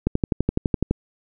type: click train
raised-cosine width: 3 ms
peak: -6 dBFS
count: 11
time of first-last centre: 0.07-0.91 s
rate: 11.9 Hz
effects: none